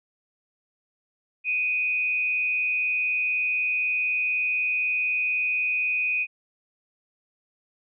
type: tone with frequency modulation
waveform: sine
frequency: 2489 Hz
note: D#7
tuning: in tune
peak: -22 dBFS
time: 1.44-6.27 s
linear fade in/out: 50 ms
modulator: 147 Hz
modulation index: 0.42
effects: none